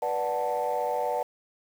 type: chord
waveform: sine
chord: B minor seventh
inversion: none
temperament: equal with one note detuned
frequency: 490.8 / 587.3 / 740 / 880 Hz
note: B4 / D5 / F#5 / A5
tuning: -11 / 0 / 0 / 0 cents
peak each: -30 dBFS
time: 0.02-1.23 s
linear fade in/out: 5 ms
effects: tanh soft clip ceiling -19 dBFS + 8-bit